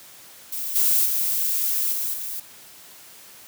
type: noise with level steps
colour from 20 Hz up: violet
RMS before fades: -29 / -19 / -23 / -26 / -31 dBFS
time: 0.52-2.4 s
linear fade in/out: 5 ms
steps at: 0.75 / 1.05 / 1.92 / 2.13 s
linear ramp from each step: 10 ms
effects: white hiss -46 dBFS RMS until 3.47 s + high-pass 80 Hz 12 dB/octave